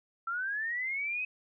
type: linear sweep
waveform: sine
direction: up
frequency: 1331 to 2553 Hz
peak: -31 dBFS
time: 0.27-1.25 s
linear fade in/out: 5 ms
effects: none